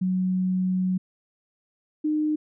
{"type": "tone pair in turn", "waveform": "sine", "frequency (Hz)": [185, 305.2], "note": ["F#3", "D#4"], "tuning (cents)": [0, -33], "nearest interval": "major sixth", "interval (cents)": 867, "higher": "second", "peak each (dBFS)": -21, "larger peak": "neither", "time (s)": [[0.01, 0.98], [2.04, 2.36]], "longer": "first", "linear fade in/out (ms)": 10, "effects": []}